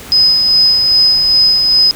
sine tone with tremolo, 5040 Hz, D#8, 21 cents sharp, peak -5 dBFS, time 0.12-1.91 s, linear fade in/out 0 ms, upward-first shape sine, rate 2.5 Hz, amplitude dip 35%, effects pink hiss -31 dBFS RMS until 1.95 s

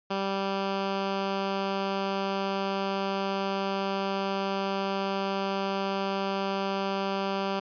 10% pulse tone, 195.3 Hz, G3, 6 cents flat, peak -19 dBFS, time 0.1-7.6 s, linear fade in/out 10 ms, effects resampled to 11025 Hz

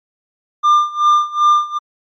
triangle tone with tremolo, 1197 Hz, D6, 33 cents sharp, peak -5 dBFS, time 0.63-1.79 s, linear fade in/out 20 ms, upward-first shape sine, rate 2.6 Hz, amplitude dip 90%, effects MP3 32 kbps

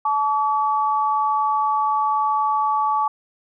sine tone pair together, 864 / 1143 Hz, A5 / D6, -32 / -47 cents, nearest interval perfect fourth, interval 485 cents, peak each -20 dBFS, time 0.05-3.08 s, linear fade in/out 5 ms, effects none

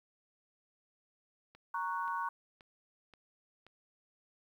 click train, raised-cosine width 0.3 ms, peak -40 dBFS, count 5, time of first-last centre 1.55-3.666 s, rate 1.89 Hz
sine chord, F# major, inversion first, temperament equal, 932.3 / 1108.7 / 1480 Hz, A#5 / C#6 / F#6, 0 / 0 / 0 cents, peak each -37 / -37 / -41 dBFS, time 1.74-2.29 s, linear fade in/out 5 ms
effects 11-bit

